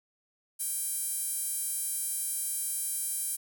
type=tone with high-pass filter; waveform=sawtooth; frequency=789 Hz; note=G5; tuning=11 cents sharp; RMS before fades=-33 dBFS; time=0.59-3.37 s; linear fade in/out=20 ms; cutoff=10000 Hz; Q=2.8; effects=none